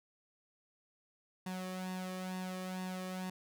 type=tone with flanger; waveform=sawtooth; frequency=185 Hz; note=F#3; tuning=in tune; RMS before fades=-41 dBFS; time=1.46-3.3 s; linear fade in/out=5 ms; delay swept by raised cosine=1.1 to 1.72 ms; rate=2.2 Hz; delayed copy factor=+0.65; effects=none